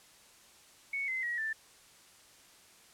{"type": "tone with pitch steps", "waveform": "sine", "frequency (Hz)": [2217, 2057, 1907.8, 1769.8], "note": ["C#7", "C7", "A#6", "A6"], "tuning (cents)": [0, -30, 40, 10], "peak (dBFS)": -32, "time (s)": [0.93, 1.53], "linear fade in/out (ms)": 5, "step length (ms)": 150, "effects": ["white hiss -59 dBFS RMS until 2.93 s", "low-pass 10000 Hz 12 dB/octave"]}